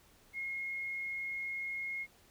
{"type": "tone", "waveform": "sine", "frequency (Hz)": 2154, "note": "C7", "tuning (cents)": 50, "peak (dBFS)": -36, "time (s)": [0.33, 2.07], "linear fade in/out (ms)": 50, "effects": ["pink hiss -64 dBFS RMS until 2.3 s"]}